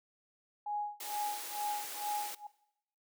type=tone with tremolo; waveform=sine; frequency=830.6 Hz; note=G#5; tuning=in tune; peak=-32 dBFS; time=0.66-2.47 s; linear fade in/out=5 ms; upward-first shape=sine; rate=2.2 Hz; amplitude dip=95%
type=high-pass noise; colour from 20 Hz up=white; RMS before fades=-43 dBFS; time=1-2.35 s; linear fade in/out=5 ms; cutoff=290 Hz; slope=48 dB/octave
effects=noise-tail reverb RT60 0.8 s tail -20 dB re dry